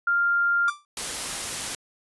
sine tone, 1396.9 Hz, F6, in tune, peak -19 dBFS, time 0.07-0.7 s, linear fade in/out 5 ms
45% pulse tone with exponential decay, 1174.7 Hz, D6, in tune, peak -25 dBFS, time 0.68-0.85 s, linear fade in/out 1 ms, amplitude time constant 36 ms
white noise, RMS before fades -30 dBFS, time 0.97-1.75 s, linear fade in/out 2 ms
effects resampled to 24000 Hz

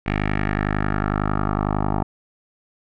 10% pulse tone with low-pass filter sweep, 51 Hz, G#1, 31 cents flat, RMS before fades -22 dBFS, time 0.06-2.03 s, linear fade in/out 5 ms, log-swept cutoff 2300 to 950 Hz, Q 3, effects none

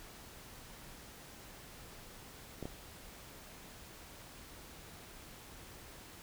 clicks, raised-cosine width 2 ms, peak -27 dBFS, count 2, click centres 2.627 / 2.655 s, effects pink hiss -53 dBFS RMS until 6.22 s

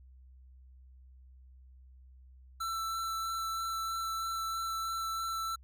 square tone with vibrato, 1334 Hz, E6, 20 cents sharp, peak -34 dBFS, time 2.6-5.56 s, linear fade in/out 10 ms, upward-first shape sine, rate 3.1 Hz, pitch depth 8 cents each way, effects added 64 Hz sine -53 dBFS peak until 5.63 s

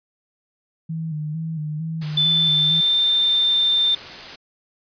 sine tone with vibrato, 156.8 Hz, D#3, 14 cents sharp, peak -24 dBFS, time 0.89-2.81 s, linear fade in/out 10 ms, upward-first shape square, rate 2.2 Hz, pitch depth 53 cents each way
white noise, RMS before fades -35 dBFS, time 2.01-4.36 s, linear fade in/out 10 ms
sine tone with pitch glide, 3520 to 3586 Hz, A7 to A7, 0 to +32 cents, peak -15 dBFS, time 2.17-3.95 s, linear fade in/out 5 ms, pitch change +32 cents, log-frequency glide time 2.28-2.99 s
effects resampled to 11025 Hz

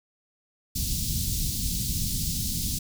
pink band-stop noise, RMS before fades -28 dBFS, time 0.75-2.79 s, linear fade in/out 10 ms, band 210 to 4100 Hz, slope 24 dB/octave, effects none

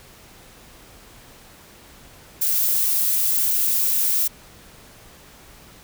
violet noise, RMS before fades -20 dBFS, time 2.41-4.28 s, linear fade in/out 10 ms, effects pink hiss -47 dBFS RMS until 5.83 s

